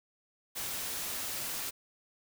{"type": "noise", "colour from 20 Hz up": "white", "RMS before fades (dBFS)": -37, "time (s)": [0.55, 1.71], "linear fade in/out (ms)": 20, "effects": []}